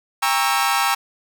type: chord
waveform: sawtooth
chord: G diminished seventh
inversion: none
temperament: equal with one note detuned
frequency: 800 / 932.3 / 1108.7 / 1318.5 Hz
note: G5 / Bb5 / Db6 / Fb6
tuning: +35 / 0 / 0 / 0 cents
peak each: -18 / -19 / -20 / -19 dBFS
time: 0.22-0.95 s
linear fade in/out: 10 ms
effects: none